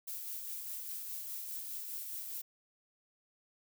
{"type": "noise with tremolo", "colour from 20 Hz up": "violet", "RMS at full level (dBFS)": -41, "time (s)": [0.07, 2.42], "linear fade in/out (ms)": 10, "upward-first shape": "sine", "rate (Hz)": 4.9, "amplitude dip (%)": 30, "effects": []}